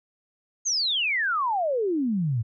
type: exponential sweep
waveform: sine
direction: down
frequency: 6620 to 105.6 Hz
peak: -22 dBFS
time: 0.65-2.43 s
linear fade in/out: 20 ms
effects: none